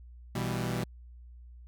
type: chord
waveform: sawtooth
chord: E minor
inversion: second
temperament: equal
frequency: 123.47 / 164.81 / 196 Hz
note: B2 / E3 / G3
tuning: 0 / 0 / 0 cents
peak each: -29 / -32 / -32 dBFS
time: 0.35-0.84 s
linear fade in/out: 5 ms
effects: added 60 Hz sine -47 dBFS peak until 1.67 s

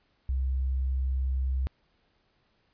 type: tone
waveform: sine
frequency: 65.41 Hz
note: C2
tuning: in tune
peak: -25 dBFS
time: 0.29-1.67 s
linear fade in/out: 0 ms
effects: pink hiss -70 dBFS RMS until 2.73 s + resampled to 11025 Hz

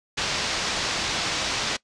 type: low-pass noise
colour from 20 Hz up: white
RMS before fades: -27 dBFS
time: 0.17-1.77 s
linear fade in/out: 10 ms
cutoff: 5700 Hz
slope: 24 dB/octave
effects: noise-tail reverb RT60 0.1 s tail -21 dB re dry + resampled to 22050 Hz

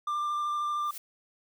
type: tone with vibrato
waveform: triangle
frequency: 1189 Hz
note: D6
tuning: 21 cents sharp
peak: -26 dBFS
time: 0.07-0.91 s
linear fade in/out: 5 ms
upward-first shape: sine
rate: 13 Hz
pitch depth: 11 cents each way
type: noise with exponential growth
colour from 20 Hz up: blue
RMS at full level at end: -37 dBFS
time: 0.76-0.98 s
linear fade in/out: 5 ms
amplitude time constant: 46 ms
effects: none

